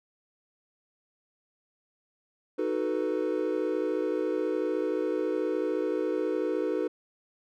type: chord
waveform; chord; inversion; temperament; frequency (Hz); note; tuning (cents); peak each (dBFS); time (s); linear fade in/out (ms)
triangle; B dominant seventh; first; equal; 311.1 / 370 / 440 / 493.9; D#4 / F#4 / A4 / B4; 0 / 0 / 0 / 0; -30; 2.58-6.88; 10
effects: none